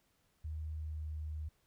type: tone with pitch glide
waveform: sine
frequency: 77.78 to 76.93 Hz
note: D#2 to D#2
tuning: 0 to -19 cents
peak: -38 dBFS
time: 0.44-1.49 s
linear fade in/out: 10 ms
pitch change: -19 cents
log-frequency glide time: 0.73-1.15 s
effects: pink hiss -75 dBFS RMS until 1.66 s